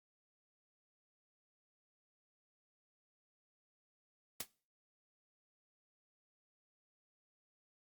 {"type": "noise with exponential decay", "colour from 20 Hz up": "white", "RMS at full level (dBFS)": -34, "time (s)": [4.4, 4.47], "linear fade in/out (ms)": 5, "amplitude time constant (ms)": 15, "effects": ["noise-tail reverb RT60 0.4 s tail -22 dB re dry", "Opus 48 kbps"]}